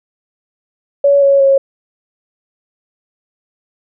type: tone with pitch steps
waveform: sine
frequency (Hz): 564 / 555 / 546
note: C#5 / C#5 / C#5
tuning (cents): +30 / +2 / -26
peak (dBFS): -6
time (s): 1.04-1.58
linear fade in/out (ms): 5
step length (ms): 180
effects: none